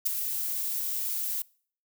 violet noise with ADSR envelope, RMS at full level -23 dBFS, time 0.05-1.42 s, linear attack 17 ms, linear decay 12 ms, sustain -8 dB, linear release 4 ms, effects noise-tail reverb RT60 0.5 s tail -24 dB re dry

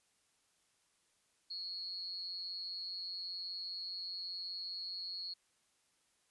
sine tone with amplitude modulation, 4324 Hz, C#8, 44 cents flat, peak -37 dBFS, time 1.5-5.34 s, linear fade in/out 10 ms, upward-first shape sine, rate 181 Hz, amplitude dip 70%, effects white hiss -75 dBFS RMS until 6.3 s + resampled to 24000 Hz

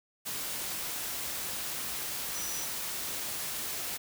sine tone in noise, 5890 Hz, F#8, 9 cents flat, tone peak -38 dBFS, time 2.34-2.66 s, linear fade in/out 20 ms, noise white, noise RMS -36 dBFS, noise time 0.25-3.98 s, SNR -5 dB, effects none

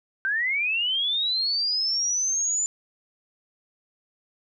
sine linear sweep, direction up, 1527 to 7110 Hz, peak -22 dBFS, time 0.25-2.66 s, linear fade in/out 0 ms, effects none

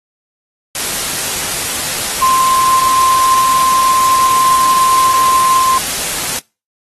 sine tone in noise, 1046.5 Hz, C6, in tune, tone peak -9 dBFS, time 2.22-5.78 s, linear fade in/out 2 ms, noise white, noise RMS -18 dBFS, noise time 0.75-6.39 s, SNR +6 dB, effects noise-tail reverb RT60 0.3 s tail -26 dB re dry + AAC 32 kbps

